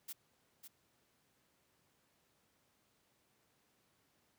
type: noise with echo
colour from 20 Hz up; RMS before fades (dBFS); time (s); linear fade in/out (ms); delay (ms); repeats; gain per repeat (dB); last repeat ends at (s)
blue; -45; 0.08-0.13; 10; 550; 1; -8; 0.68
effects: pink hiss -75 dBFS RMS until 4.38 s + high-pass 100 Hz 12 dB/octave